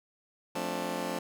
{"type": "chord", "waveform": "15% pulse", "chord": "D minor seventh", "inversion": "first", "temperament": "just", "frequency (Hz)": [176.2, 220.2, 264.3, 293.7], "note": ["F3", "A3", "C4", "D4"], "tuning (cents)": [16, 2, 18, 0], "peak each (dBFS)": -32, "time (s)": [0.55, 1.19], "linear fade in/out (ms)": 5, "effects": []}